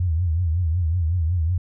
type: tone with vibrato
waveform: sine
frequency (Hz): 84.5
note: E2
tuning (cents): +43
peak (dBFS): -18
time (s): 0-1.58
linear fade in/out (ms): 5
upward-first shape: triangle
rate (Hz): 5.4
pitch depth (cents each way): 170
effects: none